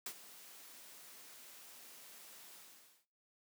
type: noise with ADSR envelope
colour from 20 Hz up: white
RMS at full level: -41 dBFS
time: 0.06-3.06 s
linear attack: 3 ms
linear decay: 66 ms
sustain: -15 dB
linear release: 520 ms
effects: noise-tail reverb RT60 0.4 s tail -20 dB re dry + high-pass 200 Hz 12 dB/octave